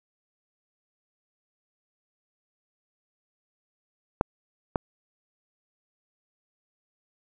clicks, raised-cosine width 1 ms, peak -6 / -10 dBFS, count 2, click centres 4.211 / 4.758 s, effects none

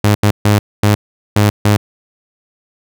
sawtooth tone bursts at uneven times, 103.83 Hz, G#2, in tune, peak -4 dBFS, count 6, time 0.04-0.15 / 0.23-0.31 / 0.45-0.59 / 0.83-0.95 / 1.36-1.5 / 1.65-1.77 s, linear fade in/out 5 ms, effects none

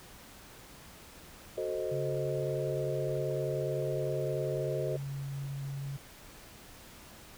sine chord, F# diminished seventh, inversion none, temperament equal, 370 / 440 / 523.3 / 622.3 Hz, F#4 / A4 / C5 / Eb5, 0 / 0 / 0 / 0 cents, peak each -37 dBFS, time 1.57-4.97 s, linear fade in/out 10 ms
sine tone, 138.59 Hz, C#3, in tune, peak -35 dBFS, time 1.91-5.97 s, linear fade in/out 10 ms
effects pink hiss -52 dBFS RMS until 7.37 s

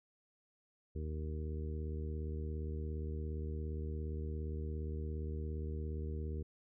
harmonic tone, 77.3 Hz, D#2, 11 cents flat, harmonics 1 / 2 / 3 / 4 / 5 / 6, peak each -38 / -47 / -50 / -53 / -49 / -52 dBFS, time 0.95-6.43 s, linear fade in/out 10 ms, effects none

